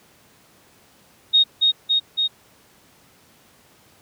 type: tone with echo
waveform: sine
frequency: 3729 Hz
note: A#7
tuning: in tune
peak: -11 dBFS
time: 1.33-1.44 s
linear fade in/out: 20 ms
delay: 280 ms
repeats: 3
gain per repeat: -2 dB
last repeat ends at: 2.28 s
effects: pink hiss -54 dBFS RMS until 4.01 s + high-pass 100 Hz 12 dB/octave